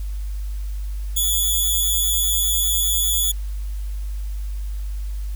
5% pulse tone with amplitude modulation, 3419 Hz, G#7, 50 cents sharp, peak -8 dBFS, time 1.16-3.32 s, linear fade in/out 10 ms, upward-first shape sine, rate 207 Hz, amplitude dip 50%, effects added 50 Hz sine -24 dBFS peak until 5.35 s + white hiss -49 dBFS RMS until 5.35 s

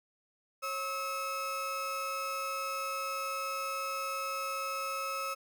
35% pulse tone pair together, 544 / 1293.9 Hz, C#5 / E6, -33 / -33 cents, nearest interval octave + minor third, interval 1500 cents, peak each -39 / -33 dBFS, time 0.62-5.35 s, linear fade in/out 20 ms, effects none

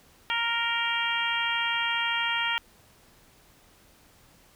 harmonic tone with a mistuned harmonic, 466.2 Hz, A#4, in tune, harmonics 2 / 3 / 4 / 5 / 6 / 7, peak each -32 / -32 / -32 / -32 / -32 / -32 dBFS, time 0.3-2.58 s, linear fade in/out 0 ms, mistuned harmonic 7, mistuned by -24 cents, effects pink hiss -58 dBFS RMS until 4.55 s

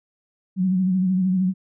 sine tone with vibrato, 185.9 Hz, F#3, 8 cents sharp, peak -17 dBFS, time 0.56-1.54 s, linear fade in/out 50 ms, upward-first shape sine, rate 13 Hz, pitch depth 51 cents each way, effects none

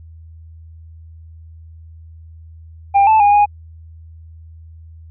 triangle tone with pitch steps, 798 / 875 / 818 / 825 Hz, G5 / A5 / G#5 / G#5, +31 / -10 / -26 / -12 cents, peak -6 dBFS, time 2.94-3.46 s, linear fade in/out 20 ms, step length 130 ms, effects added 81 Hz sine -36 dBFS peak until 5.1 s + resampled to 8000 Hz

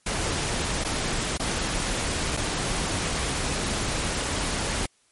pink noise with dropouts, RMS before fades -27 dBFS, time 0.06-4.86 s, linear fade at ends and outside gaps 5 ms, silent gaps 0.838-0.846 / 1.374-1.396 / 2.367-2.372 s, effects white hiss -64 dBFS RMS until 5.11 s + MP3 48 kbps

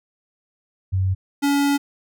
sine / square tone pair in turn, 94.5 / 283.2 Hz, F#2 / C#4, +37 / +37 cents, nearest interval octave + perfect fifth, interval 1900 cents, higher second, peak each -17 dBFS, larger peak neither, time 0.92-1.15 / 1.42-1.78 s, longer second, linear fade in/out 20 ms, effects none

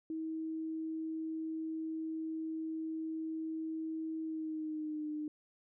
sine tone with pitch glide, 319.5 to 302.6 Hz, D#4 to D#4, +46 to -48 cents, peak -36 dBFS, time 0.1-5.28 s, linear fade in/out 2 ms, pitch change -94 cents, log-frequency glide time 4.23-5.09 s, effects none

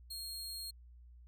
sawtooth tone, 4253 Hz, C8, 27 cents sharp, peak -39 dBFS, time 0.1-0.71 s, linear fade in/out 10 ms, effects added 60 Hz sine -54 dBFS peak until 1.27 s

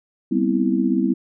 sine chord, C major seventh, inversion second, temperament just, 196.22 / 245.3 / 261.6 / 327 Hz, G3 / B3 / C4 / E4, +2 / -12 / 0 / -14 cents, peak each -22 dBFS, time 0.31-1.14 s, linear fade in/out 10 ms, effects none

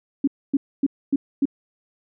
sine tone bursts, 277.2 Hz, C#4, in tune, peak -15 dBFS, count 5, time 0.24-1.455 s, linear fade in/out 5 ms, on 35 ms, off 260 ms, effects none

